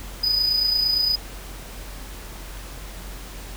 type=tone with amplitude modulation; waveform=triangle; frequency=4978 Hz; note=D#8; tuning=in tune; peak=-15 dBFS; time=0.23-1.16 s; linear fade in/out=10 ms; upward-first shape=sine; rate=28.7 Hz; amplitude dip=50%; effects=added 46 Hz sine -36 dBFS peak until 3.56 s + pink hiss -40 dBFS RMS until 3.56 s